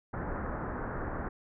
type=low-pass noise; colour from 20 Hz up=pink; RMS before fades=-36 dBFS; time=0.13-1.29 s; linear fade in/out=10 ms; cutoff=1700 Hz; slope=48 dB/octave; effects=none